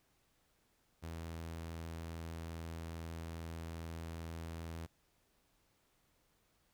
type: tone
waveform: sawtooth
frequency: 82.41 Hz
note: E2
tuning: in tune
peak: -39 dBFS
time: 1.02-4.87 s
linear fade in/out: 20 ms
effects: pink hiss -75 dBFS RMS until 6.73 s